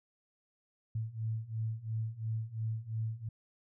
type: beating tone pair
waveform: sine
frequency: 109.7 / 112.6 Hz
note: A2 / A2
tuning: -5 / +40 cents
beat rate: 2.9 Hz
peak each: -38 / -36 dBFS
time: 0.95-3.29 s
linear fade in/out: 5 ms
effects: none